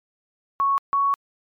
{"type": "tone pair in turn", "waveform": "sine", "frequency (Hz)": [1107, 1115.3], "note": ["C#6", "C#6"], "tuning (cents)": [-3, 10], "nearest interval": "unison", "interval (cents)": 13, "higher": "second", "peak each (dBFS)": -17, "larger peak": "neither", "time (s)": [[0.6, 0.78], [0.93, 1.14]], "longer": "second", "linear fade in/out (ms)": 0, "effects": ["MP3 96 kbps"]}